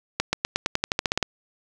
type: accelerating click train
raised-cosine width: 0.2 ms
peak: -4 dBFS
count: 13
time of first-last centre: 0.2-1.228 s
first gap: 130 ms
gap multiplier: 0.92
effects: none